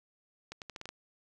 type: accelerating click train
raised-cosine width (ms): 0.2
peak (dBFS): -25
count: 7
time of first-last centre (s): 0.52-0.89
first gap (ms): 98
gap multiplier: 0.81
effects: none